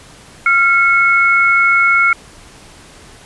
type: tone pair together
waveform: sine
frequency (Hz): 1381.5 / 2193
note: F6 / C#7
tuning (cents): -19 / -19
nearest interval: minor sixth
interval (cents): 800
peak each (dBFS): -11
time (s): 0.46-2.13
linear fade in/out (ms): 2
effects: pink hiss -40 dBFS RMS until 3.25 s + resampled to 24000 Hz